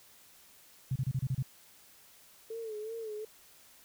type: tone bursts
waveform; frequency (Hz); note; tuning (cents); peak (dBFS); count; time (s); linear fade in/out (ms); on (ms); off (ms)
sine; 130.81; C3; 0; -28; 7; 0.91-1.426; 5; 48; 30
type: tone with vibrato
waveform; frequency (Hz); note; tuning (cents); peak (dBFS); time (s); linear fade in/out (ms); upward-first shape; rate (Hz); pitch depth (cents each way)
sine; 440; A4; 0; -37; 2.5-3.25; 5; sine; 2.7; 75
effects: white hiss -59 dBFS RMS until 3.84 s